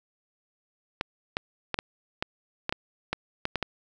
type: clicks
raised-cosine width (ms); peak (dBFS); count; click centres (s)
0.3; -11; 11; 1.011 / 1.369 / 1.743 / 1.789 / 2.225 / 2.694 / 2.725 / 3.13 / 3.454 / 3.557 / 3.627
effects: none